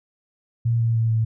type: tone with pitch steps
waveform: sine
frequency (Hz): 116.54 / 115 / 113.48 / 111.99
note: A#2 / A#2 / A#2 / A2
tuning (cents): 0 / -23 / -46 / +31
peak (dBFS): -17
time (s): 0.65-1.25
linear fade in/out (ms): 10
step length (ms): 150
effects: none